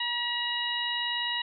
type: harmonic tone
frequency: 959 Hz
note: A#5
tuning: 49 cents sharp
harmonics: 1 / 2 / 3 / 4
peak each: -36 / -33 / -32 / -33 dBFS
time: 0-1.42 s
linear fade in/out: 5 ms
effects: none